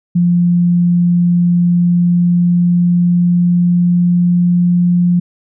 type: tone with pitch glide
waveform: sine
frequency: 174.61 to 176.03 Hz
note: F3 to F3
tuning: 0 to +14 cents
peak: -8 dBFS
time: 0.15-5.2 s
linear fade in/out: 10 ms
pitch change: +14 cents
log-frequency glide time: 1.64-4.84 s
effects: none